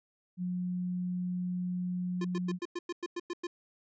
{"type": "tone", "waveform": "sine", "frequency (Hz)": 180, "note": "F#3", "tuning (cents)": -47, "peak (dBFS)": -31, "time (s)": [0.37, 2.59], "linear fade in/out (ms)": 50}
{"type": "tone bursts", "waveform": "square", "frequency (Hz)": 349.2, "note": "F4", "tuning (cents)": 0, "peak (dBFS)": -34, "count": 10, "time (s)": [2.21, 3.47], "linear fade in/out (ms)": 5, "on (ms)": 36, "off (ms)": 100}
{"effects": ["resampled to 16000 Hz"]}